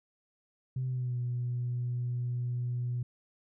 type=tone with pitch glide; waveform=sine; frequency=128.8 to 122.35 Hz; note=C3 to B2; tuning=-27 to -16 cents; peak=-29 dBFS; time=0.76-3.03 s; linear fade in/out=5 ms; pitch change=-89 cents; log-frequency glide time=0.86-1.17 s; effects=tanh soft clip ceiling -26 dBFS